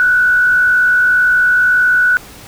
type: tone with frequency modulation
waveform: sine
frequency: 1480 Hz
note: F#6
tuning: in tune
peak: -8 dBFS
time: 0-2.17 s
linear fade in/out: 0 ms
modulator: 61.8 Hz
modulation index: 0.48
effects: pink hiss -36 dBFS RMS until 2.47 s